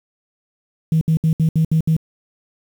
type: tone bursts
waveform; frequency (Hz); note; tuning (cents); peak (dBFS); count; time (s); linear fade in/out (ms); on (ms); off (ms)
sine; 160; D#3; +49; -11; 7; 0.92-1.966; 2; 92; 67
effects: tanh soft clip ceiling -8 dBFS + 7-bit